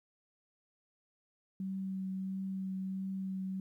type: tone with vibrato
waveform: sine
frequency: 190.5 Hz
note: G3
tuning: 49 cents flat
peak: -35 dBFS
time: 1.6-3.6 s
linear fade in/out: 2 ms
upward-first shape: triangle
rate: 1.5 Hz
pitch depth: 13 cents each way
effects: 12-bit